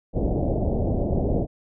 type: low-pass noise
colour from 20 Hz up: pink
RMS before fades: -23 dBFS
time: 0.13-1.47 s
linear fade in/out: 50 ms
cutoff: 690 Hz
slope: 48 dB/octave
effects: none